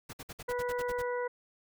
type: noise bursts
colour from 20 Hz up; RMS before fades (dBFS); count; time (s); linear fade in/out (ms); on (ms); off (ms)
pink; -43; 10; 0.09-1.023; 10; 42; 57
type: harmonic tone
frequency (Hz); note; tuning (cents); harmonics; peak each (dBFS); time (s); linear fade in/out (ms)
490.2; B4; -13; 1 / 2 / 3 / 4; -32 / -38 / -42 / -44; 0.48-1.28; 10
effects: none